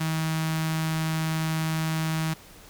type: tone with notch filter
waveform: sawtooth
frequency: 159.5 Hz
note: D#3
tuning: 43 cents sharp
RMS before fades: -27 dBFS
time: 0-2.34 s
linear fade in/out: 10 ms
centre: 450 Hz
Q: 0.75
effects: pink hiss -49 dBFS RMS until 2.69 s